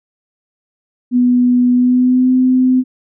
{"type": "tone with pitch glide", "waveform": "sine", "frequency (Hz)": [246.9, 255.8], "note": ["B3", "C4"], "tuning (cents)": [0, -39], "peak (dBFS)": -8, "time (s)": [1.11, 2.84], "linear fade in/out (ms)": 50, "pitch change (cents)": 61, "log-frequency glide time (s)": [1.72, 2.32], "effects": []}